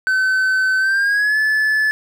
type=tone with pitch glide; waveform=triangle; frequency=1525 to 1731.6 Hz; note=G6 to A6; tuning=-48 to -28 cents; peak=-12 dBFS; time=0.07-1.91 s; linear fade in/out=0 ms; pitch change=+220 cents; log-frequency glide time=0.78-1.38 s; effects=none